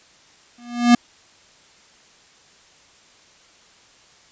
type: tone with exponential growth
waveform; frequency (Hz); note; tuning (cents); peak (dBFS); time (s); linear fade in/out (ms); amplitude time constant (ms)
square; 240; B3; -49; -7; 0.58-0.95; 5; 80
effects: white hiss -52 dBFS RMS until 4.31 s + resampled to 16000 Hz